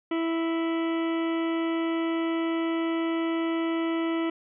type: harmonic tone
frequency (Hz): 329.6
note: E4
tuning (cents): 0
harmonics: 1 / 2 / 3 / 4 / 6 / 7 / 8 / 9 / 10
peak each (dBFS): -25 / -36 / -39 / -38 / -40 / -44 / -49 / -44 / -51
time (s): 0.11-4.3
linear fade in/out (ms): 5
effects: none